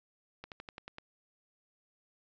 slowing click train, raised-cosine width 0.3 ms, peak -28 dBFS, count 7, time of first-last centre 0.44-0.984 s, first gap 78 ms, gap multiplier 1.06, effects resampled to 16000 Hz

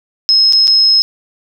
sine tone with dropouts, 5160 Hz, E8, 38 cents flat, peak -6 dBFS, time 0.29-1.02 s, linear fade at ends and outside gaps 0 ms, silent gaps 0.525-0.532 / 0.672-0.678 s, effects 8-bit

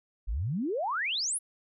sine exponential sweep, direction up, 44 to 11370 Hz, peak -28 dBFS, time 0.27-1.39 s, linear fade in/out 20 ms, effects none

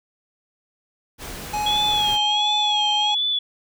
pink noise, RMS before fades -34 dBFS, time 1.18-2.19 s, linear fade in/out 50 ms
harmonic tone, 840 Hz, G#5, 19 cents sharp, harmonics 1 / 3 / 5 / 7 / 9, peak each -22 / -34 / -40 / -40 / -42 dBFS, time 1.53-3.15 s, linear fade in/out 10 ms
sine tone with vibrato, 3322 Hz, G#7, in tune, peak -19 dBFS, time 1.66-3.39 s, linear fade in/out 5 ms, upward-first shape sine, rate 1.4 Hz, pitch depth 85 cents each way
click, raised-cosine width 2 ms, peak -24 dBFS, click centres 1.937 s
effects none

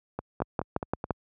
two click trains, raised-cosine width 1 ms, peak -12 / -17 dBFS, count 5 / 5, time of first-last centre 0.42-1.107 / 0.19-1.041 s, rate 5.82 / 4.7 Hz, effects high-pass 60 Hz 12 dB/octave

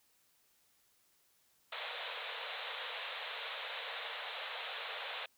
white band-pass noise, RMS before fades -43 dBFS, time 1.72-5.26 s, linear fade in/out 5 ms, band 450 to 3900 Hz, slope 96 dB/octave, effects white hiss -72 dBFS RMS until 5.37 s

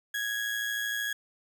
35% pulse tone with amplitude modulation, 1661.2 Hz, G#6, in tune, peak -26 dBFS, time 0.14-1.13 s, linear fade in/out 5 ms, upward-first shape sine, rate 113 Hz, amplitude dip 45%, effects none

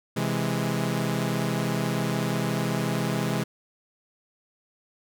sawtooth chord, C augmented, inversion none, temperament equal, 130.81 / 164.81 / 207.7 Hz, C3 / E3 / G#3, 0 / 0 / 0 cents, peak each -25 dBFS, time 0.16-3.44 s, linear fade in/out 10 ms, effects none

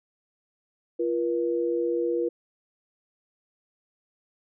sine tone pair together, 344.1 / 479.7 Hz, F4 / A#4, -26 / +50 cents, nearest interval tritone, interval 576 cents, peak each -26 dBFS, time 0.99-2.29 s, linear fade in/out 10 ms, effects none

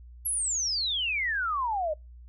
sine exponential sweep, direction down, 11560 to 590 Hz, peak -26 dBFS, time 0.25-1.94 s, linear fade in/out 10 ms, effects noise-tail reverb RT60 0.2 s tail -24 dB re dry + added 60 Hz sine -45 dBFS peak until 2.28 s

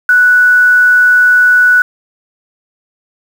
sine tone with quantisation, 1480 Hz, F#6, in tune, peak -4 dBFS, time 0.09-1.82 s, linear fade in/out 2 ms, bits 5, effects none

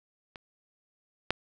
clicks, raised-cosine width 0.3 ms, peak -26 / -9 dBFS, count 2, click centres 0.358 / 1.306 s, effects none

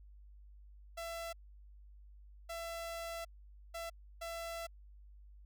sawtooth tone bursts at uneven times, 670 Hz, E5, 28 cents sharp, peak -37 dBFS, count 4, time 0.97-1.33 / 2.49-3.25 / 3.74-3.9 / 4.21-4.67 s, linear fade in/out 10 ms, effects added 50 Hz sine -54 dBFS peak until 5.45 s

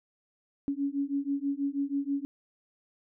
sine beating tone pair, 277.2 / 283.4 Hz, C#4 / C#4, 0 / +38 cents, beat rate 6.2 Hz, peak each -31 dBFS, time 0.68-2.25 s, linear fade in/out 0 ms, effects none

